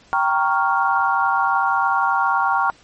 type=chord; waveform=sine; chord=G half-diminished seventh; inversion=none; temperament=equal; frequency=784 / 932.3 / 1108.7 / 1396.9 Hz; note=G5 / Bb5 / Db6 / F6; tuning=0 / 0 / 0 / 0 cents; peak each=-21 dBFS; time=0.13-2.7 s; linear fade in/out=0 ms; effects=pink hiss -51 dBFS RMS until 2.83 s + MP3 32 kbps